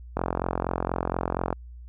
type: click train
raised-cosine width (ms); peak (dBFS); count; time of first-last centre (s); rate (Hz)
1; -11; 61; 0.17-1.527; 44.2
effects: added 60 Hz sine -40 dBFS peak until 1.88 s